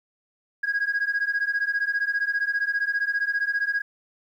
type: beating tone pair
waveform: sine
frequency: 1636 / 1651 Hz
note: G#6 / G#6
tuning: -26 / -11 cents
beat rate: 15 Hz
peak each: -24 dBFS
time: 0.63-3.82 s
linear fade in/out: 10 ms
effects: tanh soft clip ceiling -18 dBFS + 10-bit